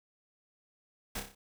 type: noise with echo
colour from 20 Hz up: pink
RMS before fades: -37 dBFS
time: 1.15-1.2 s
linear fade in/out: 5 ms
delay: 30 ms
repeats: 5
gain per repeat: -5 dB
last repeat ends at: 1.35 s
effects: none